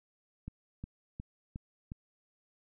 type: click train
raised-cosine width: 5 ms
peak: -28 dBFS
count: 5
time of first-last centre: 0.48-1.919 s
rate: 2.78 Hz
effects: none